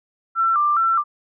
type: tone with vibrato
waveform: sine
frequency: 1262 Hz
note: D#6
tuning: 24 cents sharp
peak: -15 dBFS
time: 0.35-1.04 s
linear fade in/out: 50 ms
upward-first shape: square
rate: 2.4 Hz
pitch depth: 110 cents each way
effects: none